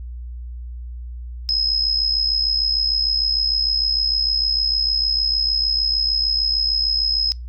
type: tone with amplitude modulation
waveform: sine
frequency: 5120 Hz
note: D#8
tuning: 49 cents sharp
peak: -14 dBFS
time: 1.49-7.32 s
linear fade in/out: 0 ms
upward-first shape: sine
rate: 66.6 Hz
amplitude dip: 65%
effects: noise-tail reverb RT60 0.2 s tail -22 dB re dry + added 60 Hz sine -29 dBFS peak until 7.48 s